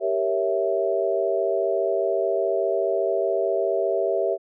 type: chord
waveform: sine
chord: G diminished seventh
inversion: none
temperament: equal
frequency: 392 / 466.2 / 554.4 / 659.3 Hz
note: G4 / Bb4 / Db5 / Fb5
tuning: 0 / 0 / 0 / 0 cents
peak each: -25 / -28 / -27 / -24 dBFS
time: 0-4.38 s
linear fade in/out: 50 ms
effects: none

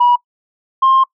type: tone pair in turn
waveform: sine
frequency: 970 / 1060.7 Hz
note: B5 / C6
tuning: -31 / +23 cents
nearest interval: major second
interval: 154 cents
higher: second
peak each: -6 dBFS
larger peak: neither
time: 0-0.16 / 0.82-1.04 s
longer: second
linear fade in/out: 10 ms
effects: noise-tail reverb RT60 0.1 s tail -24 dB re dry + tanh soft clip ceiling -5 dBFS

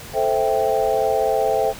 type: chord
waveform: sine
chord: A minor seventh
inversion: none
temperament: equal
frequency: 440 / 523.3 / 659.3 / 784 Hz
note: A4 / C5 / E5 / G5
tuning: 0 / 0 / 0 / 0 cents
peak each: -22 dBFS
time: 0.13-1.74 s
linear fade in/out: 50 ms
effects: pink hiss -37 dBFS RMS until 1.79 s

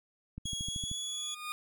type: click train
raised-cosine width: 5 ms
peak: -28 dBFS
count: 8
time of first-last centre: 0.38-0.914 s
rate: 13.1 Hz
type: tone with pitch glide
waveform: 25% pulse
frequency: 3322 to 3384 Hz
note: G#7 to G#7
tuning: 0 to +32 cents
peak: -31 dBFS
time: 0.45-1.35 s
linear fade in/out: 10 ms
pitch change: +32 cents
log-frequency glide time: 0.63-0.96 s
type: tone with exponential growth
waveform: 20% pulse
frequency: 1224 Hz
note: D#6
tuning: 29 cents flat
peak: -29 dBFS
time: 0.96-1.52 s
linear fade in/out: 0 ms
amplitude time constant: 120 ms
effects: none

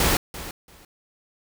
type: noise with echo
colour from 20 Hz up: pink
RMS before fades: -20 dBFS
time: 0-0.17 s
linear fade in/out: 2 ms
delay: 340 ms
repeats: 2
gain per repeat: -15 dB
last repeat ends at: 0.85 s
effects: none

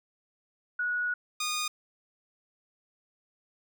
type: tone pair in turn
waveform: sine / 10% pulse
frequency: 1461 / 1228.5 Hz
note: F#6 / D#6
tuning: -22 / -22 cents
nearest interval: minor third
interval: 300 cents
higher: first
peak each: -27 / -21 dBFS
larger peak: second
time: 0.79-1.14 / 1.4-1.68 s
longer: first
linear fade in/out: 5 ms
effects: none

